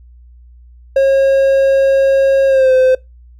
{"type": "tone with pitch glide", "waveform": "triangle", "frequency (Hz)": [542, 516.3], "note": ["C#5", "C5"], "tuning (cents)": [-39, -23], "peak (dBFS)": -5, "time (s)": [0.96, 2.95], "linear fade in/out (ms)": 5, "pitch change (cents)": -84, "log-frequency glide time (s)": [2.47, 2.73], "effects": ["noise-tail reverb RT60 0.2 s tail -23 dB re dry", "added 60 Hz sine -38 dBFS peak until 3.39 s"]}